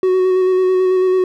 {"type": "tone with vibrato", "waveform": "triangle", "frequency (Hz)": 371.3, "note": "F#4", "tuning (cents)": 6, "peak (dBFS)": -9, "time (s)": [0.03, 1.24], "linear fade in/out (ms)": 2, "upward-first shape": "square", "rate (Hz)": 9.1, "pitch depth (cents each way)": 14, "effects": []}